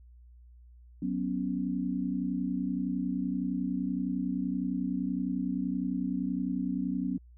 sine chord, F# suspended fourth, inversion none, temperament just, 185 / 246.7 / 277.5 Hz, F#3 / B3 / C#4, 0 / -2 / +2 cents, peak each -33 dBFS, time 1.02-7.18 s, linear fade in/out 5 ms, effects added 60 Hz sine -51 dBFS peak until 7.37 s

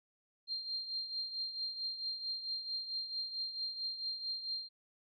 sine tone with tremolo, 4186 Hz, C8, in tune, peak -34 dBFS, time 0.47-4.69 s, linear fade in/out 50 ms, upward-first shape triangle, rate 4.5 Hz, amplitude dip 70%, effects none

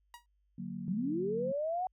sawtooth tone with exponential decay, 956 Hz, A#5, 43 cents sharp, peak -40 dBFS, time 0.14-0.26 s, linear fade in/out 1 ms, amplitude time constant 26 ms
sine chord, D augmented, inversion none, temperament equal, 146.83 / 185 / 233.1 Hz, D3 / F#3 / A#3, 0 / 0 / 0 cents, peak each -46 / -40 / -42 dBFS, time 0.58-1.52 s, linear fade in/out 5 ms
sine linear sweep, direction up, 164.81 to 758 Hz, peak -31 dBFS, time 0.88-1.87 s, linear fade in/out 2 ms
effects added 50 Hz sine -70 dBFS peak until 1.92 s

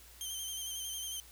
15% pulse tone with vibrato, 3136 Hz, G7, in tune, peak -31 dBFS, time 0.21-1.2 s, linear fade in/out 0 ms, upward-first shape square, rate 11 Hz, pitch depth 30 cents each way, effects added 60 Hz sine -58 dBFS peak until 1.31 s + white hiss -57 dBFS RMS until 1.31 s

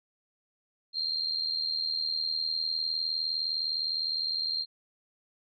sine tone with amplitude modulation, 4191 Hz, C8, 2 cents sharp, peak -25 dBFS, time 0.93-4.66 s, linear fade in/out 50 ms, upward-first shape sine, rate 79.7 Hz, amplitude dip 70%, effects none

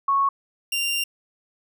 sine / sawtooth tone pair in turn, 1104 / 2782 Hz, C#6 / F7, -7 / -7 cents, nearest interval octave + major third, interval 1600 cents, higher second, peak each -17 / -19 dBFS, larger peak first, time 0.08-0.29 / 0.72-1.04 s, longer second, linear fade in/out 5 ms, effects none

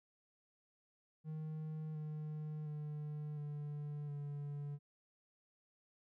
triangle tone with pitch steps, 155.9 / 152.96 / 150.07 / 147.24 / 144.46 Hz, D#3 / D#3 / D3 / D3 / D3, +4 / -29 / +38 / +5 / -28 cents, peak -39 dBFS, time 1.24-4.79 s, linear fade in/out 50 ms, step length 710 ms, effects none

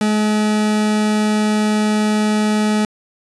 40% pulse tone, 212.6 Hz, G#3, 41 cents sharp, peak -13 dBFS, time 0.01-2.85 s, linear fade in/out 2 ms, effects resampled to 24000 Hz

